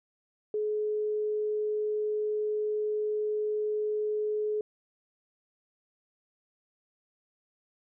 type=tone; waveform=sine; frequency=424.4 Hz; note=G#4; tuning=38 cents sharp; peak=-27 dBFS; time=0.54-4.61 s; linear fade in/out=2 ms; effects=none